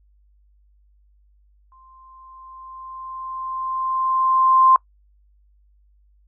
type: tone with exponential growth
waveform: sine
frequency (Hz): 1046.5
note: C6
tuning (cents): 0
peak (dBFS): -9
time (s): 1.72-4.76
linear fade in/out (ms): 1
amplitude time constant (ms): 660
effects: noise-tail reverb RT60 0.1 s tail -24 dB re dry + added 50 Hz sine -54 dBFS peak until 6.27 s